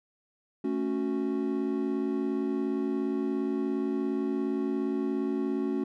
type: chord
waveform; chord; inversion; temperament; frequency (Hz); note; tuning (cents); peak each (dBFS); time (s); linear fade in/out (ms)
triangle; F# minor; first; equal with one note detuned; 220 / 277.2 / 368.3; A3 / C#4 / F#4; 0 / 0 / -8; -31 / -28 / -30; 0.64-5.84; 5
effects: none